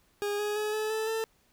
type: tone with pitch steps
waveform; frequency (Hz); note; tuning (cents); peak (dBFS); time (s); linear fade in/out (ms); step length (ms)
40% pulse; 410 / 416.9 / 424 / 431.1 / 438.4 / 445.8; G#4 / G#4 / G#4 / A4 / A4 / A4; -22 / +7 / +36 / -35 / -6 / +23; -28; 0.22-1.24; 0; 170
effects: pink hiss -67 dBFS RMS until 1.52 s